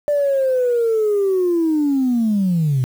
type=linear sweep; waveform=sine; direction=down; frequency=591 to 122.6 Hz; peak=-13 dBFS; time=0.08-2.84 s; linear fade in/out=0 ms; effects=tanh soft clip ceiling -11 dBFS + 7-bit